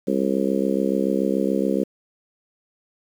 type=harmonic tone; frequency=67 Hz; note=C2; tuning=42 cents sharp; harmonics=3 / 4 / 5 / 6 / 7 / 8; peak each=-24 / -25 / -26 / -27 / -27 / -28 dBFS; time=0.07-1.84 s; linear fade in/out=10 ms; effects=8-bit